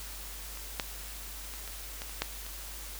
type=clicks; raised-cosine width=0.2 ms; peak=-27 / -12 / -27 / -24 / -20 / -29 / -11 / -26 dBFS; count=8; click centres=0.573 / 0.798 / 1.538 / 1.677 / 2.019 / 2.095 / 2.22 / 2.465 s; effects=added 50 Hz sine -44 dBFS peak until 2.99 s + white hiss -44 dBFS RMS until 2.99 s